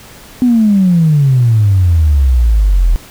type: exponential sweep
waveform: sine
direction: down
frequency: 253.9 to 39.84 Hz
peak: -5 dBFS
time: 0.42-2.96 s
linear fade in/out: 0 ms
effects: tanh soft clip ceiling -1 dBFS + pink hiss -36 dBFS RMS until 3.1 s